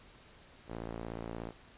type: tone with band-pass filter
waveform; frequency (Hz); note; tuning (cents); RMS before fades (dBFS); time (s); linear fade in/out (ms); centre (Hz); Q
sawtooth; 56.8; A#1; -44; -42; 0.67-1.53; 50; 480; 0.68
effects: pink hiss -58 dBFS RMS until 1.77 s + resampled to 8000 Hz